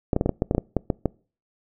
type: clicks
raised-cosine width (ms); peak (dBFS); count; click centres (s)
2; -7; 12; 0.132 / 0.164 / 0.211 / 0.26 / 0.293 / 0.421 / 0.511 / 0.549 / 0.581 / 0.767 / 0.902 / 1.057
effects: noise-tail reverb RT60 0.4 s tail -25 dB re dry